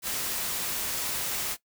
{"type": "noise", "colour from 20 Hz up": "white", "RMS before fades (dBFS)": -31, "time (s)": [0.02, 1.57], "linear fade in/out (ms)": 50, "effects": ["noise-tail reverb RT60 0.1 s tail -17 dB re dry"]}